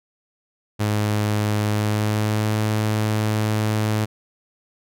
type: tone with pitch glide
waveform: sawtooth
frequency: 105.3 to 107.7 Hz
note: G#2 to A2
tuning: +24 to -37 cents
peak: -15 dBFS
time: 0.79-4.06 s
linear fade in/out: 20 ms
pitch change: +39 cents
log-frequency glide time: 1.67-2.56 s
effects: none